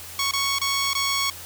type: tone with dropouts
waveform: 10% pulse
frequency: 1108.7 Hz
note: C#6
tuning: in tune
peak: -13 dBFS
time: 0.19-1.3 s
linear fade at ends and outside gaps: 2 ms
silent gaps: 0.311-0.335 / 0.586-0.615 / 0.933-0.951 s
effects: added 87 Hz sine -47 dBFS peak until 1.45 s + white hiss -39 dBFS RMS until 1.45 s